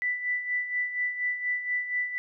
sine tone with tremolo, 1980 Hz, B6, 4 cents sharp, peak -24 dBFS, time 0.02-2.18 s, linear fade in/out 0 ms, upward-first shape sine, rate 4.2 Hz, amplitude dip 65%, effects none

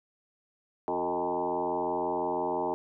sine tone with frequency modulation, 622.3 Hz, D#5, in tune, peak -27 dBFS, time 0.88-2.74 s, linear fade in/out 0 ms, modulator 85.9 Hz, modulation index 3.9, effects none

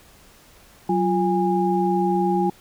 sine tone cluster, 186.6 / 349.9 / 819 Hz, F#3 / F4 / G#5, +15 / +3 / -24 cents, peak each -22 dBFS, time 0.89-2.5 s, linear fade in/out 5 ms, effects pink hiss -51 dBFS RMS until 2.6 s

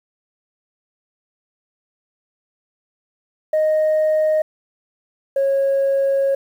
sine tone pair in turn, 621 / 547.8 Hz, D#5 / C#5, -3 / -21 cents, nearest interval major second, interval 218 cents, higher first, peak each -12 / -13 dBFS, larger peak first, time 3.53-4.42 / 5.36-6.35 s, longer second, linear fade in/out 5 ms, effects tanh soft clip ceiling -12 dBFS + 8-bit

